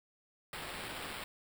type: noise with sample-and-hold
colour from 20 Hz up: white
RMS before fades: -43 dBFS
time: 0.53-1.24 s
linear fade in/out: 2 ms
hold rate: 6300 Hz
effects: none